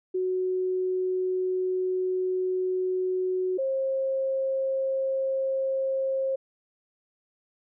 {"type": "tone pair in turn", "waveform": "sine", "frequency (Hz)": [370, 534.1], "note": ["F#4", "C5"], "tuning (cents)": [0, 36], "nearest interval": "tritone", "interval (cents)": 636, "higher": "second", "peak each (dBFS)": -24, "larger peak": "neither", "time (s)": [[0.14, 3.58], [3.58, 6.36]], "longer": "first", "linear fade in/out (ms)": 10, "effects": []}